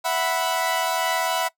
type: chord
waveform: sawtooth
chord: E suspended second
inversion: none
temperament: equal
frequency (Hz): 659.3 / 740 / 987.8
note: E5 / F#5 / B5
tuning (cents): 0 / 0 / 0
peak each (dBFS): -22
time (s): 0.04-1.49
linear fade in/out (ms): 20
effects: noise-tail reverb RT60 0.1 s tail -21 dB re dry